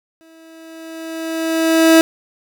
30% pulse tone with exponential growth, 324.8 Hz, E4, 26 cents flat, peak -3 dBFS, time 0.21-2.01 s, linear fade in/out 0 ms, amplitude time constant 390 ms, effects none

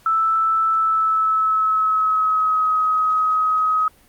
sine tone with pitch glide, 1318.5 to 1266.3 Hz, E6 to D#6, 0 to +30 cents, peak -15 dBFS, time 0.06-3.88 s, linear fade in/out 2 ms, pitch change -70 cents, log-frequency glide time 0.71-2.72 s, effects pink hiss -53 dBFS RMS until 4.08 s + Opus 48 kbps

